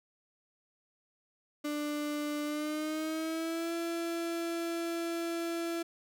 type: tone with pitch glide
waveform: 35% pulse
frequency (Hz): 296 to 336.1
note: D4 to E4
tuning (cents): +14 to +34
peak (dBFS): -31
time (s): 1.64-5.83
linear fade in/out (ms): 10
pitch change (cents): +220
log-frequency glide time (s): 2.44-3.73
effects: none

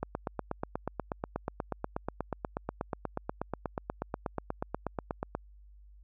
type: click train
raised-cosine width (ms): 1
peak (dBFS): -18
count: 45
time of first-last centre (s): 0.03-5.35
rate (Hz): 8.27
effects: added 50 Hz sine -52 dBFS peak until 6.03 s

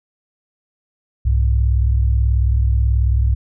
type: tone pair together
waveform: sine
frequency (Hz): 64.3 / 102.75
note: C2 / G#2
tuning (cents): -30 / -18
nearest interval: minor sixth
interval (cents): 812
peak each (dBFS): -13 / -19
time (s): 1.25-3.35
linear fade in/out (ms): 10
effects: none

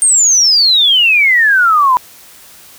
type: exponential sweep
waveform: sine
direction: down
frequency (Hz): 8850 to 974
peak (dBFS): -6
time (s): 0.02-1.97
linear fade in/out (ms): 0
effects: white hiss -39 dBFS RMS until 2.78 s

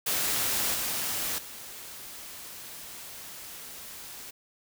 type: noise with level steps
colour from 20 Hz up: white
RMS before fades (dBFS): -28 / -31 / -43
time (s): 0.06-4.31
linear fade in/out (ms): 10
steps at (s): 0.74 / 1.38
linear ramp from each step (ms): 5
effects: none

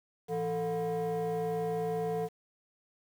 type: tone with frequency modulation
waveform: sine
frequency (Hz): 444.4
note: A4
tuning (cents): +17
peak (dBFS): -27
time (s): 0.28-2.29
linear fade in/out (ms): 50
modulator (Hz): 277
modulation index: 0.93
effects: tanh soft clip ceiling -29 dBFS + 9-bit

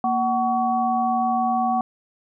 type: tone cluster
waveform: sine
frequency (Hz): 234.1 / 751 / 1126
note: A#3 / F#5 / C#6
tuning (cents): +8 / +26 / +27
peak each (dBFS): -25 / -20 / -27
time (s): 0.04-1.81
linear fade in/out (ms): 2
effects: none

